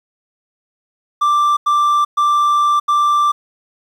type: tone bursts at uneven times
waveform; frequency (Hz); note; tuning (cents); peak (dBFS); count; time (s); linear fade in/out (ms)
triangle; 1177; D6; +3; -9; 4; 1.21-1.57 / 1.66-2.05 / 2.17-2.8 / 2.88-3.32; 10
effects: 8-bit